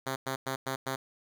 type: tone bursts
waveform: 5% pulse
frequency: 133 Hz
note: C3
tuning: 29 cents sharp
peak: -20 dBFS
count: 5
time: 0.06-0.96 s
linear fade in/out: 10 ms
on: 100 ms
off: 100 ms
effects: none